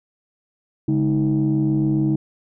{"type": "tone cluster", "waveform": "sine", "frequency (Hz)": [141.1, 208, 316.4], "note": ["C#3", "G#3", "D#4"], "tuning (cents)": [31, 3, 29], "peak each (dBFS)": [-19, -23, -18], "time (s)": [0.88, 2.16], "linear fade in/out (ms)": 5, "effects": ["tanh soft clip ceiling -11 dBFS"]}